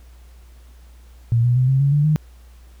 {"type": "tone with pitch steps", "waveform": "sine", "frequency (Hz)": [116.54, 121.98, 127.68, 133.64, 139.88, 146.41, 153.24], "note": ["A#2", "B2", "C3", "C3", "C#3", "D3", "D#3"], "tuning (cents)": [0, -21, -42, 37, 16, -5, -26], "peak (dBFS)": -13, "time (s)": [1.32, 2.16], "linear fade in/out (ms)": 0, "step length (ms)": 120, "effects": ["added 60 Hz sine -42 dBFS peak until 2.8 s", "pink hiss -56 dBFS RMS until 2.8 s"]}